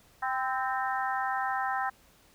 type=harmonic tone with a mistuned harmonic; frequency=261.6 Hz; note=C4; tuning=in tune; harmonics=3 / 4 / 5 / 6 / 7; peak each=-31 / -35 / -35 / -37 / -37 dBFS; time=0.22-1.9 s; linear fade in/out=10 ms; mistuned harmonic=4; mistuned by=-39 cents; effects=pink hiss -61 dBFS RMS until 2.34 s